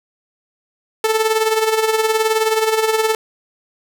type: tone with tremolo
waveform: sawtooth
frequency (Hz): 440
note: A4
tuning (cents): 0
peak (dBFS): -8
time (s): 1.04-3.15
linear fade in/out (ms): 2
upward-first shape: sine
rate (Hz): 19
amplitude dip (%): 60
effects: none